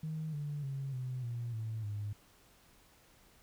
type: tone with pitch steps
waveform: sine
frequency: 157 / 146.49 / 136.68 / 127.52 / 118.98 / 111.02 / 103.58 Hz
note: D#3 / D3 / C#3 / C3 / A#2 / A2 / G#2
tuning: +16 / -4 / -24 / -44 / +36 / +16 / -4 cents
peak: -35 dBFS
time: 0.03-2.13 s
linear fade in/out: 5 ms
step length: 300 ms
effects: tanh soft clip ceiling -31 dBFS + pink hiss -64 dBFS RMS until 3.42 s